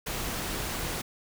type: noise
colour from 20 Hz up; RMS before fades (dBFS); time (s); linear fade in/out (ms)
pink; -33; 0.06-1.02; 10
effects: none